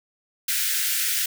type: high-pass noise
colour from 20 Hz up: white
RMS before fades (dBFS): -24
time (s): 0.48-1.26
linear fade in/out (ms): 5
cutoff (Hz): 1400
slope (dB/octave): 96
effects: none